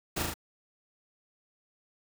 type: noise with echo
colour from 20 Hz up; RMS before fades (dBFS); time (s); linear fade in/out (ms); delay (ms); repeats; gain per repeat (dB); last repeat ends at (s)
pink; -32; 0.16-0.23; 10; 37; 3; -2; 0.341
effects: none